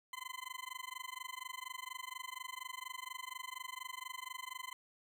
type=tone with amplitude modulation; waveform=20% pulse; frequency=1024 Hz; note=C6; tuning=38 cents flat; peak=-35 dBFS; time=0.13-4.73 s; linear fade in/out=2 ms; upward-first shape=sine; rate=24.2 Hz; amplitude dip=100%; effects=none